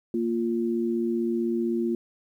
sine tone pair together, 232.3 / 348 Hz, A#3 / F4, -6 / -6 cents, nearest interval perfect fifth, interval 700 cents, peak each -26 dBFS, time 0.14-1.95 s, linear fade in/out 2 ms, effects 10-bit

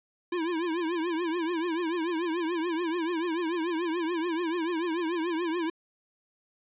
square tone with vibrato, 335.9 Hz, E4, 33 cents sharp, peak -28 dBFS, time 0.32-5.7 s, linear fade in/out 5 ms, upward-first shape triangle, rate 6.9 Hz, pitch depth 140 cents each way, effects resampled to 8000 Hz + 11-bit

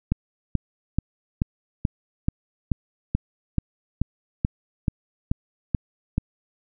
click train, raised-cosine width 5 ms, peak -8 dBFS, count 15, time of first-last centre 0.12-6.181 s, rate 2.31 Hz, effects none

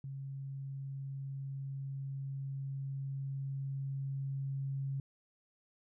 sine tone with level ramp, 136.6 Hz, C#3, 25 cents flat, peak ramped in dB -40 to -34 dBFS, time 0.04-5 s, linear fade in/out 2 ms, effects none

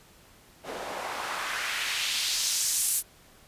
white noise with band-pass filter sweep, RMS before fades -30 dBFS, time 0.63-3.03 s, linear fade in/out 50 ms, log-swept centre 450 to 11000 Hz, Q 1.4, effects pink hiss -56 dBFS RMS until 3.47 s + resampled to 32000 Hz

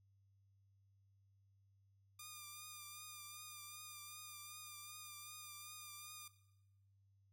5% pulse tone with vibrato, 1205 Hz, D6, 44 cents sharp, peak -40 dBFS, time 2.19-6.28 s, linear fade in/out 5 ms, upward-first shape triangle, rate 2.6 Hz, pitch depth 39 cents each way, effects noise-tail reverb RT60 1.0 s tail -17 dB re dry + added 98 Hz sine -70 dBFS peak until 7.32 s

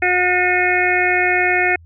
harmonic tone with a mistuned harmonic, 361.5 Hz, F#4, 40 cents flat, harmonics 1 / 2 / 4 / 5 / 6 / 7, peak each -21 / -20 / -23 / -19 / -19 / -23 dBFS, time 0.02-1.76 s, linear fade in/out 5 ms, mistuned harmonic 7, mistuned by -28 cents, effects added 83 Hz sine -41 dBFS peak until 1.85 s

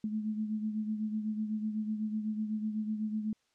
sine beating tone pair, 214.2 / 222.2 Hz, A3 / A3, -46 / +17 cents, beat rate 8 Hz, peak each -32 / -40 dBFS, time 0.04-3.33 s, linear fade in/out 2 ms, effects white hiss -74 dBFS RMS until 3.54 s + low-pass 6000 Hz 12 dB/octave

